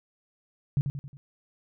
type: tone with echo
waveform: sine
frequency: 139.5 Hz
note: C#3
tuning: 11 cents sharp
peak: -20 dBFS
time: 0.77-0.81 s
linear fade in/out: 0 ms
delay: 90 ms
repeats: 4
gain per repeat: -6 dB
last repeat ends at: 1.17 s
effects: none